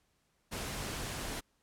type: noise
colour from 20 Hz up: pink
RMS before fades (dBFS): -39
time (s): 0.51-1.41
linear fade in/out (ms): 20
effects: pink hiss -75 dBFS RMS until 1.62 s + low-pass 12000 Hz 12 dB/octave